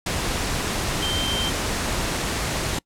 sine tone in noise, 3136 Hz, G7, in tune, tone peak -25 dBFS, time 1.02-1.5 s, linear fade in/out 5 ms, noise pink, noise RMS -25 dBFS, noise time 0.06-2.79 s, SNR -3 dB, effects noise-tail reverb RT60 0.1 s tail -25 dB re dry + low-pass 10000 Hz 12 dB/octave

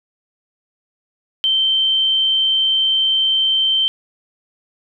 sine tone, 3115 Hz, G7, 12 cents flat, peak -13 dBFS, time 1.44-3.88 s, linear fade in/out 0 ms, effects none

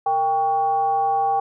sine tone with frequency modulation, 791 Hz, G5, 15 cents sharp, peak -17 dBFS, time 0.06-1.4 s, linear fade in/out 5 ms, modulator 331 Hz, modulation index 0.46, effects none

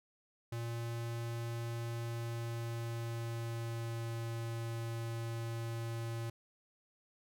square tone with pitch glide, 116.8 to 115.39 Hz, A#2 to A#2, +4 to -17 cents, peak -38 dBFS, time 0.52-6.3 s, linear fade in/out 5 ms, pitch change -21 cents, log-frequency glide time 1.98-4.2 s, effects none

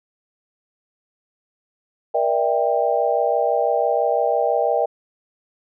sine chord, E half-diminished seventh, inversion second, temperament just, 474.7 / 593.3 / 659.3 / 791.1 Hz, Bb4 / D5 / E5 / G5, +31 / +18 / 0 / +16 cents, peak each -22 dBFS, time 2.14-4.86 s, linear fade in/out 10 ms, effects none

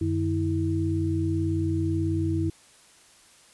sine tone cluster, 92.7 / 151 / 325.5 Hz, F#2 / D3 / E4, +4 / +48 / -22 cents, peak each -26 / -32 / -26 dBFS, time 0.01-2.5 s, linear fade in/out 5 ms, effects white hiss -55 dBFS RMS until 3.53 s + resampled to 24000 Hz

